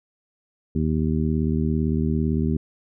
harmonic tone, 77.78 Hz, D#2, in tune, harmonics 1 / 2 / 3 / 4 / 5, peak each -25 / -24 / -24 / -31 / -31 dBFS, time 0.75-2.57 s, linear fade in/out 5 ms, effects none

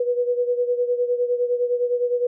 sine beating tone pair, 486.6 / 496.4 Hz, B4 / B4, -26 / +9 cents, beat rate 9.8 Hz, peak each -20 / -25 dBFS, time 0-2.27 s, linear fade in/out 5 ms, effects none

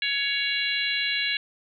harmonic tone with a mistuned harmonic, 559 Hz, C#5, 14 cents sharp, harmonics 3 / 4 / 5 / 6 / 7, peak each -31 / -29 / -29 / -32 / -30 dBFS, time 0.02-1.37 s, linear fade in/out 2 ms, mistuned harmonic 7, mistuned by +40 cents, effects none

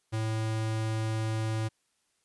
square tone, 110.4 Hz, A2, 6 cents sharp, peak -29 dBFS, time 0.12-1.69 s, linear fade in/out 20 ms, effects white hiss -74 dBFS RMS until 2.24 s + resampled to 24000 Hz

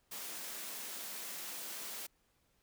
white high-pass noise, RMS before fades -44 dBFS, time 0.11-2.07 s, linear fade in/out 10 ms, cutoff 170 Hz, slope 96 dB/octave, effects pink hiss -75 dBFS RMS until 2.62 s

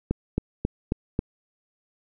click train, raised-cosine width 3 ms, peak -10 dBFS, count 5, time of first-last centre 0.11-1.191 s, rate 3.7 Hz, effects none

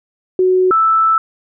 sine tone pair in turn, 370 / 1318.5 Hz, F#4 / E6, 0 / 0 cents, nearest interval octave + minor seventh, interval 2200 cents, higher second, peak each -9 dBFS, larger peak neither, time 0.39-0.71 / 0.71-1.18 s, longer second, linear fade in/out 2 ms, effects none

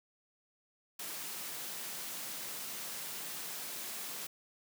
white high-pass noise, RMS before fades -42 dBFS, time 0.99-4.27 s, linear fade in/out 5 ms, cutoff 130 Hz, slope 48 dB/octave, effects none

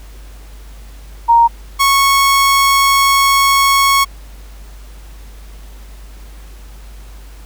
sine / sawtooth tone pair in turn, 932.3 / 1102.9 Hz, A#5 / C#6, 0 / -9 cents, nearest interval minor third, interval 291 cents, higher second, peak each -5 dBFS, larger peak neither, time 1.28-1.48 / 1.79-4.05 s, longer second, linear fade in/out 20 ms, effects added 50 Hz sine -32 dBFS peak until 7.45 s + pink hiss -44 dBFS RMS until 7.45 s

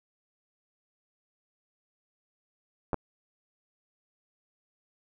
clicks, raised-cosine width 1 ms, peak -15 dBFS, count 2, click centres 2.932 / 2.943 s, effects none

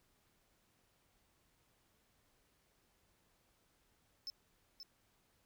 triangle tone with echo, 5274 Hz, E8, in tune, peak -40 dBFS, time 4.27-4.3 s, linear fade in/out 0 ms, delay 530 ms, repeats 1, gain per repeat -7 dB, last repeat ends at 4.83 s, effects pink hiss -75 dBFS RMS until 5.45 s

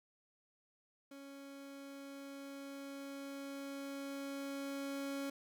30% pulse tone with level ramp, 277.2 Hz, C#4, in tune, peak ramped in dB -48 to -36 dBFS, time 1.11-5.3 s, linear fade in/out 5 ms, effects none

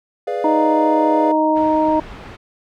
triangle chord, G# diminished seventh, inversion none, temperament equal, 415.3 / 493.9 / 587.3 / 698.5 Hz, G#4 / B4 / D5 / F5, 0 / 0 / 0 / 0 cents, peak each -23 / -23 / -24 / -23 dBFS, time 0.27-1.32 s, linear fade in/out 5 ms
harmonic tone, 311.1 Hz, D#4, in tune, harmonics 1 / 2 / 3, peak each -17 / -18 / -17 dBFS, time 0.44-2 s, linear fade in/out 5 ms
pink low-pass noise, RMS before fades -36 dBFS, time 1.55-2.37 s, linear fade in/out 20 ms, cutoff 2500 Hz, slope 12 dB/octave
effects none

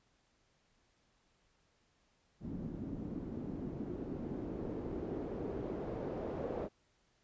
white noise with low-pass filter sweep, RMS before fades -41 dBFS, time 2.4-6.69 s, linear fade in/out 50 ms, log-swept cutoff 220 to 520 Hz, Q 1.9, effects pink hiss -74 dBFS RMS until 7.23 s + resampled to 16000 Hz

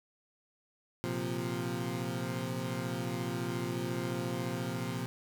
20% pulse chord, Bb suspended second, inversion none, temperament equal, 116.54 / 130.81 / 174.61 Hz, Bb2 / C3 / F3, 0 / 0 / 0 cents, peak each -33 dBFS, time 1.04-5.06 s, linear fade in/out 0 ms, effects none

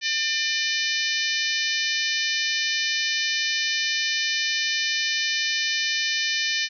harmonic tone with a mistuned harmonic, 598 Hz, D5, 31 cents sharp, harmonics 3 / 4 / 5 / 6 / 7 / 8 / 9 / 10, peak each -28 / -29 / -30 / -31 / -31 / -32 / -33 / -33 dBFS, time 0.01-6.69 s, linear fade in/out 50 ms, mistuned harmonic 6, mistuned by +28 cents, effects none

